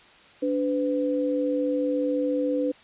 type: tone pair together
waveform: sine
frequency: 289.8 / 504 Hz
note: D4 / B4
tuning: -23 / +35 cents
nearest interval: minor seventh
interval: 958 cents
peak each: -25 dBFS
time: 0.42-2.72 s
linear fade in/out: 10 ms
effects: white hiss -52 dBFS RMS until 2.83 s + resampled to 8000 Hz